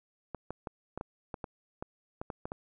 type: clicks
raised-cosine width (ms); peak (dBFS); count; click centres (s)
1; -23; 12; 0.347 / 0.506 / 0.672 / 0.976 / 1.011 / 1.342 / 1.442 / 1.825 / 2.215 / 2.302 / 2.455 / 2.519
effects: none